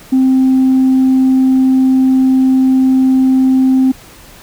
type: tone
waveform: sine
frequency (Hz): 261.6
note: C4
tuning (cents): 0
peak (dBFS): -5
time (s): 0.12-3.92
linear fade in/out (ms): 10
effects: tanh soft clip ceiling -4 dBFS + pink hiss -38 dBFS RMS until 4.42 s